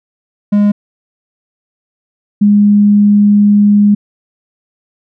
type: tone pair in turn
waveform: triangle / sine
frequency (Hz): 205.7 / 205.7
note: G#3 / G#3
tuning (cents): -16 / -16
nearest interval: unison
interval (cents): 0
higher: neither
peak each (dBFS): -4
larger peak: neither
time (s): 0.52-0.72 / 2.41-3.95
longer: second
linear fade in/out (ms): 10
effects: none